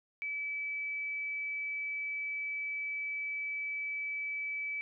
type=tone; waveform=sine; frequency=2300 Hz; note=D7; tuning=37 cents flat; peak=-34 dBFS; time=0.22-4.81 s; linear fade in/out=0 ms; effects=none